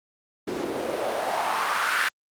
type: noise with band-pass filter sweep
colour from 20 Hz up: white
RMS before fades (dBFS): -26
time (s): 0.47-2.09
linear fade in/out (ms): 10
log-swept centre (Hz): 300 to 1700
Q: 2.7
effects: Opus 48 kbps